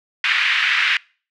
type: band-pass noise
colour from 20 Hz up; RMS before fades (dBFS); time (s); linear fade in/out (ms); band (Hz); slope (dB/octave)
white; -18; 0.24-0.97; 2; 1600 to 2700; 24
effects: noise-tail reverb RT60 0.4 s tail -25 dB re dry